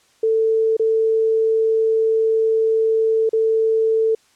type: tone with dropouts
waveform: sine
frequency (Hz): 444.6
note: A4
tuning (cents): +18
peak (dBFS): -14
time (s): 0.23-4.15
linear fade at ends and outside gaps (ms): 5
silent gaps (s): 0.768-0.795 / 3.293-3.331
effects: white hiss -57 dBFS RMS until 4.35 s + low-pass 8000 Hz 12 dB/octave

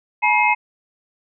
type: tone cluster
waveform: sine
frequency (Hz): 850 / 961 / 2122 / 2551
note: G#5 / B5 / C7 / D#7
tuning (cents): +40 / -48 / +24 / +43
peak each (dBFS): -19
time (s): 0.22-0.55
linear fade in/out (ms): 20
effects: none

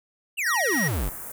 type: exponential sweep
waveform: square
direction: down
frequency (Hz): 2941 to 37.71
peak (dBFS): -25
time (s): 0.37-1.1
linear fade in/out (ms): 20
type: tone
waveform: square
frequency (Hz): 1891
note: A#6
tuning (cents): +24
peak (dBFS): -24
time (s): 0.46-0.88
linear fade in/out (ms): 5
type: band-stop noise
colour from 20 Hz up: white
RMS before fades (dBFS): -37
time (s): 0.71-1.32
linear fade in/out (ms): 5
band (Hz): 1700 to 8400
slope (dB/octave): 24
effects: none

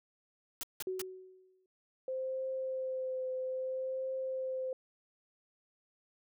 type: noise bursts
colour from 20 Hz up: white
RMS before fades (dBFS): -39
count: 3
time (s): 0.61-1.016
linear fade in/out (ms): 0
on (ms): 22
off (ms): 170
type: tone with exponential decay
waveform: sine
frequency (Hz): 373.4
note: F#4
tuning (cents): +16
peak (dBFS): -32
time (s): 0.87-1.66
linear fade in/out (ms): 2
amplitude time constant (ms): 170
type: tone with vibrato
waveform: sine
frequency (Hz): 520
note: C5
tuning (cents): -11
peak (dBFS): -34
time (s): 2.08-4.73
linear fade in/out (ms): 2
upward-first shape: triangle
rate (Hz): 0.61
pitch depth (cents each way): 18
effects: none

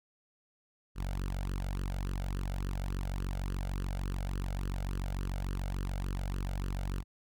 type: tone with flanger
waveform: sawtooth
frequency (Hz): 46.83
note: F#1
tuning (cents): +22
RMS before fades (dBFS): -35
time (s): 0.95-7.04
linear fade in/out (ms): 50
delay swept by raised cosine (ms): 0.65 to 1.42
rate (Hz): 3.5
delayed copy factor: +0.85
effects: none

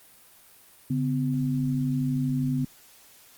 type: tone pair together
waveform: sine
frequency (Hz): 141.9 / 254.3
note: C#3 / C4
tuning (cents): +41 / -49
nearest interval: minor seventh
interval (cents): 1010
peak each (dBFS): -26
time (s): 0.9-2.65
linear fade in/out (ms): 5
effects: white hiss -54 dBFS RMS until 3.37 s + Opus 32 kbps

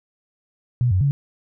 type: tone with pitch steps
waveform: sine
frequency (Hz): 122.5 / 92.8 / 140.6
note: B2 / F#2 / C#3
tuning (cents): -14 / +6 / +25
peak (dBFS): -15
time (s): 0.81-1.11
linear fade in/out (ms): 0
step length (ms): 100
effects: none

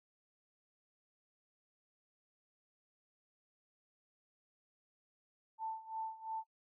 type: tone with tremolo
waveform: sine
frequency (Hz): 887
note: A5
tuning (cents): +14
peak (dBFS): -37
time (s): 5.58-6.44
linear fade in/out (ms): 50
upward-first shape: sine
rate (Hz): 2.9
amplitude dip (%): 85
effects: noise-tail reverb RT60 0.1 s tail -19 dB re dry

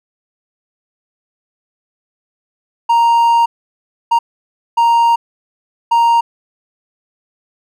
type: tone bursts at uneven times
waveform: triangle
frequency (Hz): 932.3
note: A#5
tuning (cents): 0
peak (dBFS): -6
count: 4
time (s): 2.89-3.46 / 4.11-4.19 / 4.77-5.16 / 5.91-6.21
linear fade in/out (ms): 10
effects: none

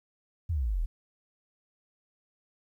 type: exponential sweep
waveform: sine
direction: down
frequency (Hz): 91 to 35.46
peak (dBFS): -26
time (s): 0.49-0.86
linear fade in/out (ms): 10
effects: 11-bit

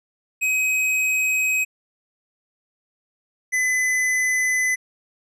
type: tone pair in turn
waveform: square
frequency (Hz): 2530 / 2014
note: D#7 / B6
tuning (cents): +28 / +33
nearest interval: major third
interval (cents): 395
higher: first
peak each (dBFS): -19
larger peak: neither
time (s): 0.41-1.65 / 3.52-4.76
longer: neither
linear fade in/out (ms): 20
effects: low-pass 12000 Hz 12 dB/octave

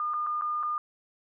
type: tone with dropouts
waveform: sine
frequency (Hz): 1213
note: D#6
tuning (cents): -44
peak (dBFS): -27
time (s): 0-0.78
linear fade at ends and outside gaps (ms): 1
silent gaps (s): 0.136-0.14 / 0.265-0.269 / 0.412-0.42 / 0.629-0.633
effects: none

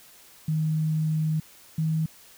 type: tone pair in turn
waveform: sine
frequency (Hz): 156.5 / 158.68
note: D#3 / D#3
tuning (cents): +10 / +34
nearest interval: unison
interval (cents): 24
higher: second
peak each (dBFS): -22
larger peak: neither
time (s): 0.48-1.4 / 1.78-2.06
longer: first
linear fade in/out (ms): 5
effects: white hiss -52 dBFS RMS until 2.37 s

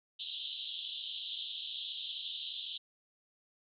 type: band-pass noise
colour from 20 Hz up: pink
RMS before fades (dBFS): -42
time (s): 0.19-2.78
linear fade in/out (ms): 10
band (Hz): 3000 to 3900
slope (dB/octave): 96
effects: none

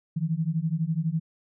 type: beating tone pair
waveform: sine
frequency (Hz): 155.7 / 167.7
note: D#3 / E3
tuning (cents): +2 / +30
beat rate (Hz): 12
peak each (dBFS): -27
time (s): 0.16-1.2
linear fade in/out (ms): 10
effects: none

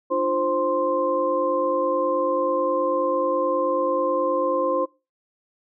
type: tone cluster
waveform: sine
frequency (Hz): 299.6 / 348.9 / 525 / 1047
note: D4 / F4 / C5 / C6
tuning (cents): +35 / -2 / +6 / +1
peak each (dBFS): -29 / -28 / -22 / -25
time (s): 0.1-4.86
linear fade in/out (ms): 20
effects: noise-tail reverb RT60 0.3 s tail -25 dB re dry

